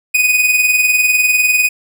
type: tone with tremolo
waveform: 45% pulse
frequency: 2489 Hz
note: D#7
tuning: in tune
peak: -7 dBFS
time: 0.14-1.69 s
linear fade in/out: 10 ms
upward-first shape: triangle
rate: 20 Hz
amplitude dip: 60%
effects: none